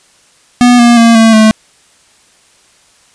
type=tone with pitch steps; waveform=square; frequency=244.7 / 237.7 / 231 / 224.4 / 218 Hz; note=B3 / A#3 / A#3 / A3 / A3; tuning=-16 / +34 / -16 / +34 / -16 cents; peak=-3 dBFS; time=0.61-1.51 s; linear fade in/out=0 ms; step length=180 ms; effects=white hiss -47 dBFS RMS until 3.14 s + resampled to 22050 Hz